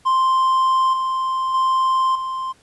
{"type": "tone with level steps", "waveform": "triangle", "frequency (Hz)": 1046.5, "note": "C6", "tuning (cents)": 0, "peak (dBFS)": [-12, -17, -13, -21], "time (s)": [0.05, 2.53], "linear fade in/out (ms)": 20, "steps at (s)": [0.93, 1.54, 2.15], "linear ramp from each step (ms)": 5, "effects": ["pink hiss -55 dBFS RMS until 2.62 s", "resampled to 24000 Hz"]}